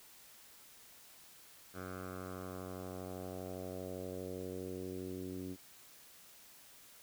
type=tone with low-pass filter sweep; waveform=10% pulse; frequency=92.5 Hz; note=F#2; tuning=in tune; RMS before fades=-44 dBFS; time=1.73-5.57 s; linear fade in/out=50 ms; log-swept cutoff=1500 to 300 Hz; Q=2.4; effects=white hiss -59 dBFS RMS until 7.02 s